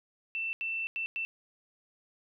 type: tone bursts at uneven times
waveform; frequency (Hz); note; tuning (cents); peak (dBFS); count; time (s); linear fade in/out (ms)
sine; 2675; E7; +25; -31; 4; 0.35-0.53 / 0.61-0.87 / 0.96-1.06 / 1.16-1.25; 0
effects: none